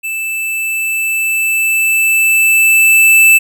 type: tone with level ramp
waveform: square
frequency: 2641 Hz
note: E7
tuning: 3 cents sharp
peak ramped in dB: -18 to -4 dBFS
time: 0.03-3.39 s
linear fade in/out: 20 ms
effects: none